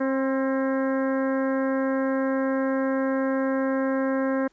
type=harmonic tone with a mistuned harmonic; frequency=267.2 Hz; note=C4; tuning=36 cents sharp; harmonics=1 / 2 / 3 / 4 / 5 / 6 / 7 / 8; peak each=-24 / -26 / -39 / -35 / -39 / -36 / -41 / -49 dBFS; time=0-4.48 s; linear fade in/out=10 ms; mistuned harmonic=4; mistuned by=-24 cents; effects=pink hiss -64 dBFS RMS until 4.52 s + resampled to 16000 Hz